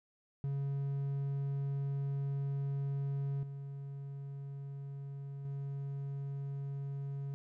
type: tone with level steps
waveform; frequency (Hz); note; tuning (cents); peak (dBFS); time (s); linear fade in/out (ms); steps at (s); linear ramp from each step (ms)
triangle; 139.1; C#3; +6; -31 / -39 / -35; 0.44-7.34; 0; 3.43 / 5.45; 2
effects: none